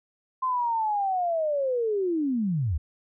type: linear sweep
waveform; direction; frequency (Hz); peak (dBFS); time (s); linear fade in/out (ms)
sine; down; 1046.5 to 66; -23; 0.42-2.78; 10
effects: none